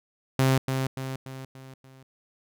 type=tone with echo; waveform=sawtooth; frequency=132.4 Hz; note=C3; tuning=21 cents sharp; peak=-15 dBFS; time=0.39-0.58 s; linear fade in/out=2 ms; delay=290 ms; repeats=5; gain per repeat=-6 dB; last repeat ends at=2.03 s; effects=none